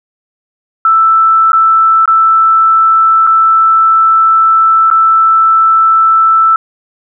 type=tone with dropouts; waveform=sine; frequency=1323 Hz; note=E6; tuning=6 cents sharp; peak=-4 dBFS; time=0.85-6.56 s; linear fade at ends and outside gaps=2 ms; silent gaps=1.52-1.531 / 2.057-2.077 / 3.268-3.272 / 4.902-4.912 s; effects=none